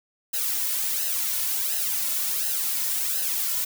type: noise with flanger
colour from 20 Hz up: blue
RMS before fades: -26 dBFS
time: 0.33-3.65 s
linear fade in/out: 10 ms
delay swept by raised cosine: 0.86 to 2.56 ms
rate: 1.4 Hz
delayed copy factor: -0.75
effects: none